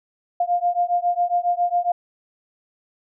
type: beating tone pair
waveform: sine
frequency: 700 / 707.3 Hz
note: F5 / F5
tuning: +4 / +22 cents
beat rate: 7.3 Hz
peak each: -21 dBFS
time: 0.4-1.92 s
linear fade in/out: 5 ms
effects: none